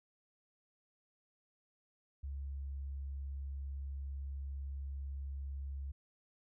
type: tone with pitch glide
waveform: sine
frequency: 69.3 to 68.9 Hz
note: C#2 to C#2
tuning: 0 to -10 cents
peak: -39 dBFS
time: 2.23-5.92 s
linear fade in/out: 10 ms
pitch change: -10 cents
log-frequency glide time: 2.41-2.68 s
effects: none